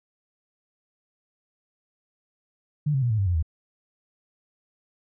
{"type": "tone with pitch steps", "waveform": "sine", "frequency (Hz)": [148.9, 134.2, 120.94, 109, 98.24, 88.54, 79.79], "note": ["D3", "C3", "B2", "A2", "G2", "F2", "D#2"], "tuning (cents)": [24, 44, -36, -16, 4, 24, 44], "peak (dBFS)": -20, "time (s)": [2.86, 3.427], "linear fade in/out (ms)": 10, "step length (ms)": 81, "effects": []}